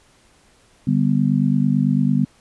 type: chord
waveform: sine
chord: G major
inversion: second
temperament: just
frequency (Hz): 147 / 196 / 245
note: D3 / G3 / B3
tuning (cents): +2 / 0 / -14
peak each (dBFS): -19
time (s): 0.87-2.25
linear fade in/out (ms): 5
effects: pink hiss -55 dBFS RMS until 2.4 s + resampled to 24000 Hz